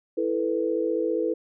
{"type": "chord", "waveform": "sine", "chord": "E suspended fourth", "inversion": "none", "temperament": "just", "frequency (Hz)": [329.6, 439.5, 494.4], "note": ["E4", "A4", "B4"], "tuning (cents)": [0, -2, 2], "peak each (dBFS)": -27, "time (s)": [0.17, 1.34], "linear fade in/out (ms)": 10, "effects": []}